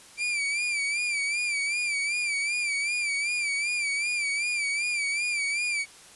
40% pulse tone with vibrato, 2340 Hz, D7, 7 cents flat, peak -25 dBFS, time 0.17-5.86 s, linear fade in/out 50 ms, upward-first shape sine, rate 2.6 Hz, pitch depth 77 cents each way, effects white hiss -50 dBFS RMS until 6.15 s + resampled to 24000 Hz

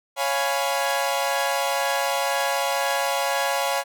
sawtooth chord, C# dominant seventh, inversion none, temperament equal, 554.4 / 698.5 / 830.6 / 987.8 Hz, C#5 / E#5 / G#5 / B5, 0 / 0 / 0 / 0 cents, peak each -22 / -24 / -23 / -26 dBFS, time 0.16-3.84 s, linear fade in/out 50 ms, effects none

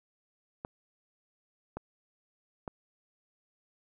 clicks, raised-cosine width 1 ms, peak -23 dBFS, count 3, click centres 0.649 / 1.77 / 2.678 s, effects none

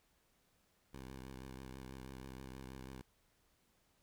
10% pulse tone with vibrato, 65.41 Hz, C2, in tune, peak -40 dBFS, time 0.93-3.02 s, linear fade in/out 10 ms, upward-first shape triangle, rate 6.2 Hz, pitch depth 57 cents each way, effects pink hiss -75 dBFS RMS until 4.02 s

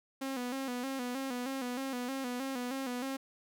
sawtooth tone with vibrato, 257.3 Hz, C4, 29 cents flat, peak -31 dBFS, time 0.21-3.17 s, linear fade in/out 10 ms, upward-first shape square, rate 3.2 Hz, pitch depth 77 cents each way, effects none

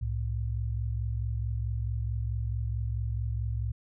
sine tone pair together, 65.41 / 110 Hz, C2 / A2, 0 / 0 cents, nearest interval major sixth, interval 900 cents, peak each -31 / -31 dBFS, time 0.01-3.72 s, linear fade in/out 10 ms, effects none

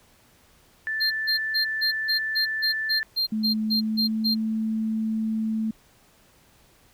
sine tone, 1760 Hz, A6, in tune, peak -25 dBFS, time 0.87-3.03 s, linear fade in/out 0 ms
triangle tone bursts, 4186 Hz, C8, in tune, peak -20 dBFS, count 13, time 1-4.35 s, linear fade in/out 20 ms, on 110 ms, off 160 ms
sine tone with pitch glide, 217.1 to 220.1 Hz, A3 to A3, -23 to +1 cents, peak -23 dBFS, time 3.32-5.71 s, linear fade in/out 5 ms, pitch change +24 cents, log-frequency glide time 3.66-4.24 s
effects pink hiss -58 dBFS RMS until 6.93 s

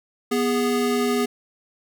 square tone pair together, 244.6 / 411.4 Hz, B3 / G#4, -16 / -16 cents, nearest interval major sixth, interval 900 cents, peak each -23 dBFS, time 0.31-1.26 s, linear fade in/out 10 ms, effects none

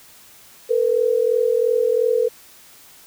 sine tone pair together, 450.6 / 493.5 Hz, A4 / B4, +41 / -1 cents, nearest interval major second, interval 158 cents, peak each -18 dBFS, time 0.69-2.29 s, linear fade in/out 20 ms, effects white hiss -47 dBFS RMS until 3.06 s

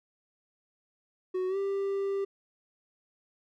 triangle tone with pitch glide, 370 to 394.3 Hz, F#4 to G4, 0 to +10 cents, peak -26 dBFS, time 1.34-2.25 s, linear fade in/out 10 ms, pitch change +110 cents, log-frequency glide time 1.48-1.57 s, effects none

